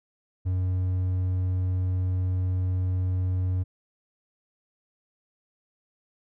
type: tone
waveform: triangle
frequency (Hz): 92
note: F#2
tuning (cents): -9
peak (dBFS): -21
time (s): 0.45-3.64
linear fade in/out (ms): 20
effects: none